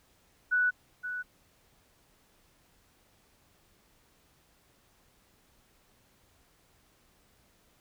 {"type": "tone with echo", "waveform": "sine", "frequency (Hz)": 1480, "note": "F#6", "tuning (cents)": 0, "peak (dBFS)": -23, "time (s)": [0.51, 0.71], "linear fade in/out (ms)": 20, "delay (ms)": 520, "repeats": 1, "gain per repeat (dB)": -10, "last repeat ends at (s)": 1.23, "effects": ["pink hiss -66 dBFS RMS until 7.8 s"]}